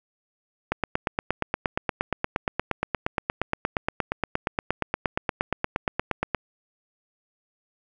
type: click train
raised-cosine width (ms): 0.5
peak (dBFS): -8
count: 49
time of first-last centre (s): 0.72-6.347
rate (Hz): 8.53
effects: none